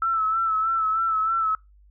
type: tone with vibrato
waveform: sine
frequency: 1318.5 Hz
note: E6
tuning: in tune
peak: -20 dBFS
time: 0.02-1.55 s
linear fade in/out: 2 ms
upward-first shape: sine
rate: 3.2 Hz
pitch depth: 42 cents each way
effects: noise-tail reverb RT60 0.2 s tail -23 dB re dry + added 50 Hz sine -51 dBFS peak until 1.9 s